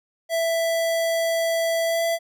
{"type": "tone with pitch glide", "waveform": "square", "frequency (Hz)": [662, 668.1], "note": ["E5", "E5"], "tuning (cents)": [7, 23], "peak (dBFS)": -21, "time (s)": [0.29, 2.19], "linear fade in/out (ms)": 50, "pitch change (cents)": 16, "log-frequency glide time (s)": [1.85, 2.03], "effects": []}